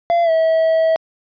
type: tone with pitch glide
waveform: triangle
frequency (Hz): 685 to 646.9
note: F5 to E5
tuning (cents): -34 to -33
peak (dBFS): -10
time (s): 0.1-0.96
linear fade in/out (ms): 0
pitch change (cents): -99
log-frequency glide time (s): 0.23-0.31
effects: resampled to 11025 Hz